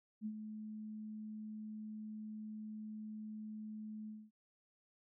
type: tone with ADSR envelope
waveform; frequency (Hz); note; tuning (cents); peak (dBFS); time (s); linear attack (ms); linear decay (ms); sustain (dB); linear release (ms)
sine; 215; A3; -40; -37; 0.21-4.31; 48; 66; -7; 230
effects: none